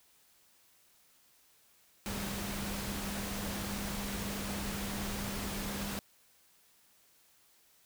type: tone in noise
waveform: sine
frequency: 200.6 Hz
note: G3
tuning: 40 cents sharp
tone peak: -40 dBFS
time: 2.06-5.99 s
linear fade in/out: 0 ms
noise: pink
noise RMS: -39 dBFS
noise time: 2.06-5.99 s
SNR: -4 dB
effects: white hiss -66 dBFS RMS until 7.85 s